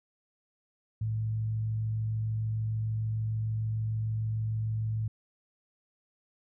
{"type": "tone with frequency modulation", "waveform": "sine", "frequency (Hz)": 110, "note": "A2", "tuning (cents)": 0, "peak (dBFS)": -28, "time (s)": [1.01, 5.08], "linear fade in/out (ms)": 5, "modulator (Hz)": 46.7, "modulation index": 0.24, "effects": []}